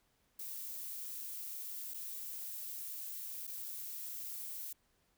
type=noise with dropouts; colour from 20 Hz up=violet; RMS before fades=-44 dBFS; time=0.39-4.73 s; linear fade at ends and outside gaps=5 ms; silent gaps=1.938-1.942 / 3.469-3.475 s; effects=pink hiss -75 dBFS RMS until 5.17 s